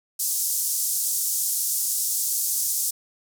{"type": "band-pass noise", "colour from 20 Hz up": "white", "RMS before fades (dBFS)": -25, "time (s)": [0.19, 2.91], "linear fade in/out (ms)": 10, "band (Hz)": [5800, 14000], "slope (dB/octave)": 24, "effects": []}